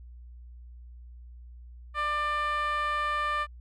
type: tone with band-pass filter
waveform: 10% pulse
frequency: 595 Hz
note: D5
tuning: 22 cents sharp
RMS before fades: -29 dBFS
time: 1.94-3.47 s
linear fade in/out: 50 ms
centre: 1300 Hz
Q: 2.7
effects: added 60 Hz sine -44 dBFS peak until 3.6 s